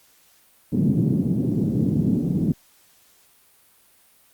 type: band-pass noise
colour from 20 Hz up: white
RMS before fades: -21 dBFS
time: 0.72-2.52 s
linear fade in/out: 2 ms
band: 130 to 240 Hz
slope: 24 dB/octave
effects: white hiss -57 dBFS RMS until 4.33 s + Opus 48 kbps